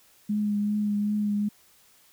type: tone with vibrato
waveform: sine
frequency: 207.7 Hz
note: G#3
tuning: in tune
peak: -23 dBFS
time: 0.29-1.49 s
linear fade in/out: 10 ms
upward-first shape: triangle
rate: 2.6 Hz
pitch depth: 24 cents each way
effects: white hiss -59 dBFS RMS until 2.12 s